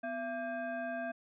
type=tone with frequency modulation; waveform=sine; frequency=674 Hz; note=E5; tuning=38 cents sharp; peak=-35 dBFS; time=0.03-1.12 s; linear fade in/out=10 ms; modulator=924 Hz; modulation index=0.97; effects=none